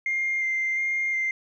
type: tone with vibrato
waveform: sine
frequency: 2104 Hz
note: C7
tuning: 9 cents sharp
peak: -22 dBFS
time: 0.06-1.31 s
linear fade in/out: 2 ms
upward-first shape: square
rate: 1.4 Hz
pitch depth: 11 cents each way
effects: tanh soft clip ceiling -19 dBFS